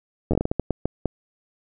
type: slowing click train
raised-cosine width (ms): 2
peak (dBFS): -8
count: 12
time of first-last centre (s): 0.31-1.057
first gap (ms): 10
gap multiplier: 1.35
effects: none